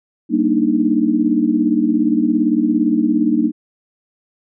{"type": "chord", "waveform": "sine", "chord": "Eb major seventh", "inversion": "first", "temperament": "equal with one note detuned", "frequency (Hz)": [194.53, 233.1, 293.7, 311.1], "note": ["G3", "Bb3", "D4", "Eb4"], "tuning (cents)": [-13, 0, 0, 0], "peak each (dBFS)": [-23, -17, -18, -17], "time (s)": [0.29, 3.52], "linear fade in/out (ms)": 50, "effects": []}